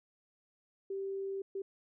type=tone bursts at uneven times; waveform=sine; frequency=390 Hz; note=G4; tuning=9 cents flat; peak=-35 dBFS; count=2; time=0.9-1.42 / 1.55-1.62 s; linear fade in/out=5 ms; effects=none